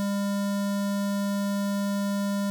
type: tone with notch filter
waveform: square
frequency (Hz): 200.6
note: G3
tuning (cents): +40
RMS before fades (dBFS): -27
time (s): 0-2.5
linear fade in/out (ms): 0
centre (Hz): 2400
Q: 1.6
effects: none